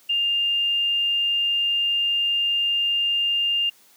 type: tone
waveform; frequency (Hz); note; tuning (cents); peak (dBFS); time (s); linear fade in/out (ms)
sine; 2805; F7; +7; -19; 0.09-3.7; 10
effects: white hiss -55 dBFS RMS until 3.96 s + high-pass 150 Hz 12 dB/octave